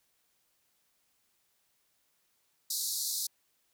pink band-pass noise, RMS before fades -34 dBFS, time 2.7-3.27 s, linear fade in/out 5 ms, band 3900 to 16000 Hz, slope 96 dB/octave, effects white hiss -74 dBFS RMS until 3.73 s

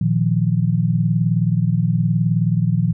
sine chord, Bb suspended fourth, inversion none, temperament equal, 116.54 / 155.56 / 174.61 Hz, Bb2 / Eb3 / F3, 0 / 0 / 0 cents, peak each -19 dBFS, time 0.01-2.93 s, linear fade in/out 5 ms, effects none

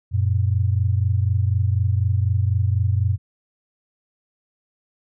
sine tone pair together, 92.5 / 116.54 Hz, F#2 / A#2, 0 / 0 cents, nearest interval major third, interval 400 cents, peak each -18 / -21 dBFS, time 0.11-3.18 s, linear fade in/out 50 ms, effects none

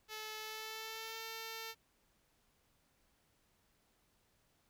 5% pulse tone with pitch glide, 433.2 to 450 Hz, A4 to A4, -27 to +39 cents, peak -32 dBFS, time 0.08-1.75 s, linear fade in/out 50 ms, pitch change +66 cents, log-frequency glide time 0.38-1.22 s, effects pink hiss -75 dBFS RMS until 4.69 s

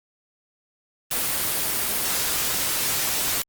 white noise, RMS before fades -24 dBFS, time 1.11-3.42 s, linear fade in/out 2 ms, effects Opus 24 kbps

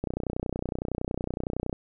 click train, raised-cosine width 2 ms, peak -16 dBFS, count 53, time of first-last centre 0.04-1.728 s, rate 30.8 Hz, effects none

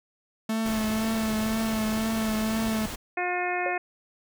45% pulse tone with vibrato, 220 Hz, A3, in tune, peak -25 dBFS, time 0.49-2.86 s, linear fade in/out 5 ms, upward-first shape triangle, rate 2 Hz, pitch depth 30 cents each way
pink noise, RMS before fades -36 dBFS, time 0.65-2.96 s, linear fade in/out 10 ms
harmonic tone, 358 Hz, F4, 43 cents sharp, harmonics 1 / 2 / 3 / 4 / 5 / 6 / 7, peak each -32 / -29 / -38 / -37 / -33 / -35 / -35 dBFS, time 3.17-3.78 s, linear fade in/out 5 ms
sine tone with exponential decay, 554.4 Hz, C#5, in tune, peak -25 dBFS, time 3.66-3.78 s, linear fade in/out 1 ms, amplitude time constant 24 ms
effects none

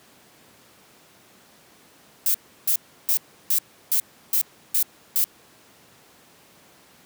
violet noise bursts, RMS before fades -20 dBFS, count 8, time 2.26-5.242 s, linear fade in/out 2 ms, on 84 ms, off 330 ms, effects pink hiss -53 dBFS RMS until 7.05 s + high-pass 150 Hz 12 dB/octave

